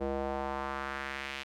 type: tone with band-pass filter sweep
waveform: square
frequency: 68.4 Hz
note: C#2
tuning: 23 cents flat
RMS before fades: -36 dBFS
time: 0-1.44 s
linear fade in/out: 20 ms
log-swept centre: 480 to 2800 Hz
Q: 1.7
effects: none